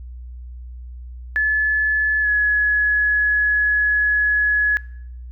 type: tone with pitch glide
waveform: sine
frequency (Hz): 1723 to 1691.4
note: A6 to G#6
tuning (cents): -37 to +31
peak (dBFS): -15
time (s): 1.36-4.77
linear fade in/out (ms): 0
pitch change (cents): -32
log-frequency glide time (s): 2.21-2.28
effects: noise-tail reverb RT60 0.8 s tail -22 dB re dry + added 61 Hz sine -32 dBFS peak until 5.31 s